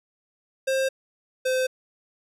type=tone pair in turn; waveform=square; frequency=531 / 515.9 Hz; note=C5 / C5; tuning=+25 / -24 cents; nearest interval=unison; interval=49 cents; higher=first; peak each=-22 dBFS; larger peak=neither; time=0.67-0.89 / 1.45-1.67 s; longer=neither; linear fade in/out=10 ms; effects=low-pass 12000 Hz 12 dB/octave